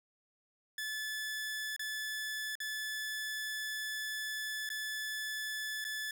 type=tone with dropouts; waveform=sawtooth; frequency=1731 Hz; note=A6; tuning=29 cents flat; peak=-33 dBFS; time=0.78-6.11 s; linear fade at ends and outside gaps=2 ms; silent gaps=1.764-1.794 / 2.554-2.602 / 4.691-4.701 / 5.843-5.849 s; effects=none